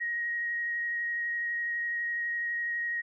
sine tone with vibrato, 1885 Hz, A#6, 19 cents sharp, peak -29 dBFS, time 0-3.02 s, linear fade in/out 20 ms, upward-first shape triangle, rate 12 Hz, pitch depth 12 cents each way, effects none

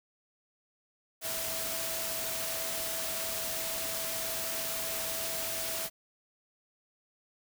sine tone in noise, 655 Hz, E5, 11 cents flat, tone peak -42 dBFS, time 1.21-5.9 s, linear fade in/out 50 ms, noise white, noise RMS -35 dBFS, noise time 1.21-5.9 s, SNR -10 dB, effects none

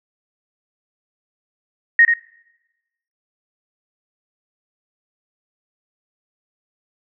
sine tone with echo, 1864.7 Hz, A#6, in tune, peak -7 dBFS, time 1.99-2.05 s, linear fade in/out 2 ms, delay 88 ms, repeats 1, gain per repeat -6 dB, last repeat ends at 2.138 s, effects noise-tail reverb RT60 1.0 s tail -21 dB re dry

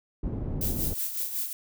pink low-pass noise, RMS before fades -31 dBFS, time 0.23-0.94 s, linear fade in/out 5 ms, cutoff 310 Hz, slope 12 dB/octave
violet noise with tremolo, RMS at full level -29 dBFS, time 0.61-1.53 s, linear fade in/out 2 ms, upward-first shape sine, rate 5.4 Hz, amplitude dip 60%
effects none

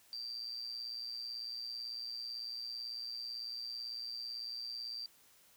sine tone with amplitude modulation, 4699 Hz, D8, in tune, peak -37 dBFS, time 0.13-5.06 s, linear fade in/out 0 ms, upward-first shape sine, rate 118 Hz, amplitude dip 70%, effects white hiss -65 dBFS RMS until 5.56 s

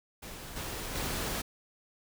pink noise with level steps, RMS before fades -44 / -38 / -34 dBFS, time 0.22-1.42 s, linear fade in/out 10 ms, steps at 0.56 / 0.95 s, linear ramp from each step 5 ms, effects none

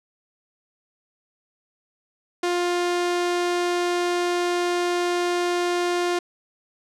sawtooth tone, 352.1 Hz, F4, 14 cents sharp, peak -17 dBFS, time 2.43-6.19 s, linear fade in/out 5 ms, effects low-pass 8000 Hz 12 dB/octave

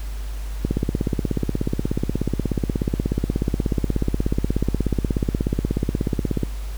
click train, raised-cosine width 3 ms, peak -7 dBFS, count 97, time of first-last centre 0.65-6.433 s, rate 16.6 Hz, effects added 50 Hz sine -26 dBFS peak until 6.77 s + pink hiss -43 dBFS RMS until 6.77 s

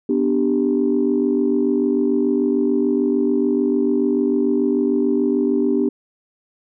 sine chord, G major, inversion first, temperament equal, 246.9 / 293.7 / 392 Hz, B3 / D4 / G4, 0 / 0 / 0 cents, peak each -19 dBFS, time 0.09-5.89 s, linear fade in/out 5 ms, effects tanh soft clip ceiling -7 dBFS

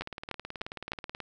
two click trains, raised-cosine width 0.3 ms, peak -22 / -17 dBFS, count 23 / 4, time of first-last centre 0.02-1.203 / 0.01-0.919 s, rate 18.6 / 3.3 Hz, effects none

